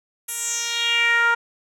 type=tone with band-pass filter sweep; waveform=10% pulse; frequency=468.4 Hz; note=A#4; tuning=8 cents sharp; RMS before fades=-21 dBFS; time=0.28-1.35 s; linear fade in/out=10 ms; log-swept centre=11000 to 1200 Hz; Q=3.2; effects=none